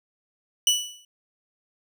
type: tone with exponential decay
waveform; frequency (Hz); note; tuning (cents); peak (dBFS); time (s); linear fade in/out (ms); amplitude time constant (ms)
25% pulse; 2960; F#7; 0; -11; 0.67-1.05; 2; 81
effects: none